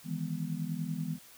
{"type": "chord", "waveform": "sine", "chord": "E major seventh", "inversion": "third", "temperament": "just", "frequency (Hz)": [154.51, 164.81, 206, 247.2], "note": ["D#3", "E3", "G#3", "B3"], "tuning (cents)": [-12, 0, -14, 2], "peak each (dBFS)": [-39, -35, -40, -40], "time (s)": [0.04, 1.19], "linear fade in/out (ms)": 50, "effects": ["white hiss -55 dBFS RMS until 1.37 s"]}